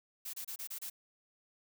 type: noise bursts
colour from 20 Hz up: blue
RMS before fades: -42 dBFS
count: 6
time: 0.25-0.9 s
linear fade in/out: 10 ms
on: 85 ms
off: 28 ms
effects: none